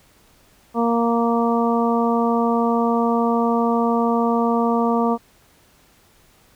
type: harmonic tone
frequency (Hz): 233.1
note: A#3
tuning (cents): 0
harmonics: 1 / 2 / 3 / 4 / 5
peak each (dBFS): -19 / -22 / -24 / -25 / -26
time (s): 0.74-5.18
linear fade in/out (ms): 50
effects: pink hiss -55 dBFS RMS until 6.55 s